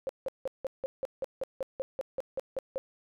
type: tone bursts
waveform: sine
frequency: 532 Hz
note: C5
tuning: 29 cents sharp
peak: -29 dBFS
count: 15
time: 0.07-2.78 s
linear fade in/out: 0 ms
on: 22 ms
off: 170 ms
effects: none